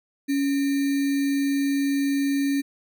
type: tone with sample-and-hold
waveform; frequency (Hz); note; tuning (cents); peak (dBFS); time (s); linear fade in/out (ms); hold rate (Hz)
sine; 278.7; C#4; +9; -20; 0.28-2.62; 20; 2100
effects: none